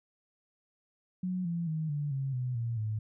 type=tone with pitch steps; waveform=sine; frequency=183.1 / 169.85 / 157.57 / 146.17 / 135.59 / 125.79 / 116.69 / 108.24 Hz; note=F#3 / F3 / D#3 / D3 / C#3 / B2 / A#2 / A2; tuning=-18 / -48 / +22 / -8 / -38 / +32 / +2 / -28 cents; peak=-30 dBFS; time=1.23-2.99 s; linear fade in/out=5 ms; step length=220 ms; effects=none